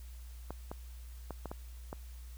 clicks, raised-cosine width 1 ms, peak -26 dBFS, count 6, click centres 0.506 / 0.715 / 1.307 / 1.457 / 1.515 / 1.929 s, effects added 60 Hz sine -45 dBFS peak until 2.37 s + white hiss -61 dBFS RMS until 2.37 s

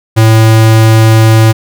square tone, 111.2 Hz, A2, 19 cents sharp, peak -3 dBFS, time 0.16-1.53 s, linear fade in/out 20 ms, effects none

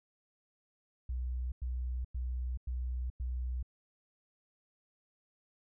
sine tone bursts, 62.2 Hz, B1, 13 cents sharp, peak -33 dBFS, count 5, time 1.09-3.628 s, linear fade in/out 5 ms, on 430 ms, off 97 ms, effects none

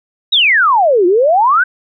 sine exponential two-way sweep, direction down then up, 3930 to 339.9 to 1573 Hz, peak -7 dBFS, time 0.32-1.64 s, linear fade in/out 10 ms, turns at 1.06 s, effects none

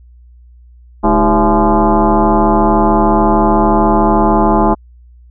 sine tone with frequency modulation, 319.2 Hz, D#4, 44 cents sharp, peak -7 dBFS, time 1.03-4.75 s, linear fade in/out 20 ms, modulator 178 Hz, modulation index 4.1, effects added 60 Hz sine -38 dBFS peak until 5.3 s

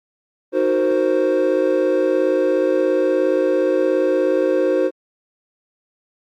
triangle chord, C half-diminished seventh, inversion first, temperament equal, 311.1 / 370 / 466.2 / 523.3 Hz, Eb4 / Gb4 / Bb4 / C5, 0 / 0 / 0 / 0 cents, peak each -20 / -18 / -22 / -16 dBFS, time 0.52-4.91 s, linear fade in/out 50 ms, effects Opus 32 kbps

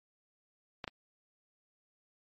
clicks, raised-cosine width 0.3 ms, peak -22 dBFS, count 2, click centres 0.842 / 0.878 s, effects MP3 32 kbps

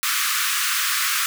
pink high-pass noise, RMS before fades -22 dBFS, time 0.03-1.26 s, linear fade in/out 0 ms, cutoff 1100 Hz, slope 96 dB/octave, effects none

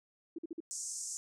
sine tone bursts, 329.6 Hz, E4, in tune, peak -37 dBFS, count 4, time 0.36-0.604 s, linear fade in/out 5 ms, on 25 ms, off 48 ms
white band-pass noise, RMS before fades -41 dBFS, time 0.71-1.17 s, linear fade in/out 0 ms, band 5900 to 8500 Hz, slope 48 dB/octave
effects none

